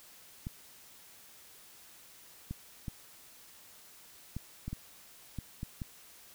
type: clicks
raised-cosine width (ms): 5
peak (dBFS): -25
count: 9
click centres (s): 0.469 / 2.51 / 2.882 / 4.366 / 4.68 / 4.73 / 5.387 / 5.631 / 5.818
effects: white hiss -56 dBFS RMS until 6.34 s